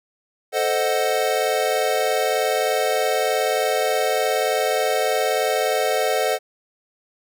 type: chord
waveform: square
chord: A diminished seventh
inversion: none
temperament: equal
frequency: 440 / 523.3 / 622.3 / 740 Hz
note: A4 / C5 / Eb5 / Gb5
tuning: 0 / 0 / 0 / 0 cents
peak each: -25 dBFS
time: 0.52-6.39 s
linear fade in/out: 50 ms
effects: none